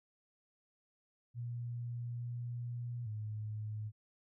sine tone with pitch steps, 119.6 / 120.3 / 107.3 Hz, A#2 / B2 / A2, +45 / -45 / -43 cents, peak -38 dBFS, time 1.34-3.92 s, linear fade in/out 50 ms, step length 860 ms, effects none

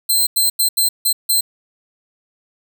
5% pulse tone bursts at uneven times, 4115 Hz, C8, 30 cents flat, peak -6 dBFS, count 6, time 0.09-0.27 / 0.36-0.5 / 0.59-0.69 / 0.77-0.89 / 1.05-1.13 / 1.29-1.41 s, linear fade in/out 10 ms, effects none

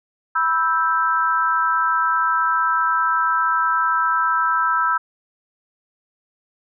sine chord, E minor, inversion second, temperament equal with one note detuned, 983.2 / 1318.5 / 1568 Hz, B5 / E6 / G6, -8 / 0 / 0 cents, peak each -22 / -18 / -23 dBFS, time 0.35-4.98 s, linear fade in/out 10 ms, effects none

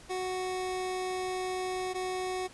25% pulse tone pair in turn, 370 / 370 Hz, F#4 / F#4, 0 / 0 cents, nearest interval unison, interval 0 cents, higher neither, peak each -28 dBFS, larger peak neither, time 0.09-1.94 / 1.94-2.48 s, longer first, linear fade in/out 20 ms, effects pink hiss -53 dBFS RMS until 2.53 s + resampled to 24000 Hz

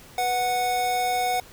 square tone pair together, 491.9 / 737 Hz, B4 / F#5, -7 / -7 cents, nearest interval perfect fifth, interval 700 cents, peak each -33 / -23 dBFS, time 0.18-1.4 s, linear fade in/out 2 ms, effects pink hiss -48 dBFS RMS until 1.52 s

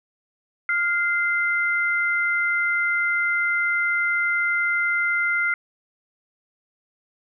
sine tone pair together, 1412.1 / 2072 Hz, F6 / C7, +19 / -17 cents, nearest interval perfect fifth, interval 664 cents, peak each -22 dBFS, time 0.69-5.54 s, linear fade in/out 2 ms, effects none

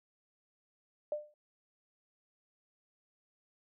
sine tone with exponential decay, 598 Hz, D5, 31 cents sharp, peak -29 dBFS, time 1.12-1.34 s, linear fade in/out 2 ms, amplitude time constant 47 ms, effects none

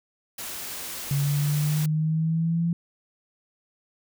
white noise, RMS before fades -35 dBFS, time 0.38-1.86 s, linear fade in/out 5 ms
sine exponential sweep, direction up, 140.3 to 170.5 Hz, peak -21 dBFS, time 1.11-2.73 s, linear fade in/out 2 ms
effects none

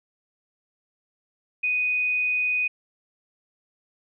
sine tone, 2489 Hz, D#7, in tune, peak -21 dBFS, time 1.63-2.68 s, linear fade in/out 10 ms, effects none

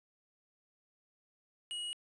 square tone, 2900 Hz, F#7, 35 cents flat, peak -38 dBFS, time 1.71-1.93 s, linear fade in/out 0 ms, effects resampled to 22050 Hz + 11-bit

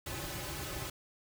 pink noise with comb filter, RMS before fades -40 dBFS, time 0.06-0.9 s, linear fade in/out 5 ms, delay 4.3 ms, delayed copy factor -1, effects none

